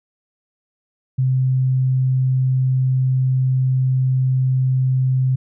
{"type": "tone", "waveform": "sine", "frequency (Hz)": 130, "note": "C3", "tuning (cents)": -11, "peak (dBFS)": -14, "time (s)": [1.18, 5.36], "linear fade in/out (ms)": 10, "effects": []}